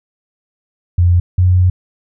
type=tone pair in turn; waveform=sine; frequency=87.9 / 90.89 Hz; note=F2 / F#2; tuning=+12 / -30 cents; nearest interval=minor second; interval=58 cents; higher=second; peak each=-7 dBFS; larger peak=neither; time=0.98-1.2 / 1.38-1.7 s; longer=second; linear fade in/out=5 ms; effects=none